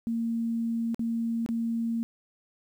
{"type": "tone with dropouts", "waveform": "sine", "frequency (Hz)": 230, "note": "A#3", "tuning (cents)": -23, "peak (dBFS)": -26, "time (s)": [0.07, 2.03], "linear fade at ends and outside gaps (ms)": 0, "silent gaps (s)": [[0.945, 0.994], [1.462, 1.489]], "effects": ["10-bit"]}